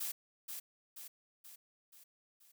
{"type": "noise with echo", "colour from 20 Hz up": "blue", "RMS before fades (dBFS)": -39, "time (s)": [0, 0.12], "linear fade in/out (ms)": 10, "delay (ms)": 480, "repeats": 5, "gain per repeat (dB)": -5, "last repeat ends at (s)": 2.52, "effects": []}